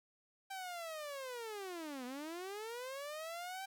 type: linear two-way sweep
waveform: sawtooth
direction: down then up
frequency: 784 to 241.9 to 784 Hz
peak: -39 dBFS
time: 0.5-3.66 s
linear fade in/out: 10 ms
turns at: 2.05 s
effects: none